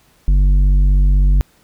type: tone with tanh clipping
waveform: sine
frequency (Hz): 48.01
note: G1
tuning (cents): -35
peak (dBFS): -10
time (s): 0.28-1.41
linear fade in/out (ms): 0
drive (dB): 8
effects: pink hiss -54 dBFS RMS until 1.63 s